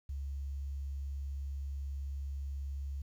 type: tone with quantisation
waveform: sine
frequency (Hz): 69.3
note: C#2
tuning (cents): 0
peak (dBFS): -36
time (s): 0.09-3.02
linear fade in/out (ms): 5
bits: 11
effects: none